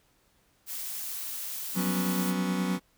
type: noise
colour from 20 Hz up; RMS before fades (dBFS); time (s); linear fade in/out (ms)
blue; -36; 0.66-2.34; 50
type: chord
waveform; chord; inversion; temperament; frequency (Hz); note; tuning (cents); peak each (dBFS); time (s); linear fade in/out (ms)
sawtooth; F# suspended fourth; none; just; 185 / 246.7 / 277.5; F#3 / B3 / C#4; 0 / -2 / +2; -30; 1.74-2.8; 50
type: tone with tremolo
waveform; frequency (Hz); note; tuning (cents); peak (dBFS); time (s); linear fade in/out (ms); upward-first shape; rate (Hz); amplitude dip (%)
sine; 185; F#3; 0; -25; 1.76-2.78; 10; sine; 9.7; 50
effects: pink hiss -67 dBFS RMS until 2.97 s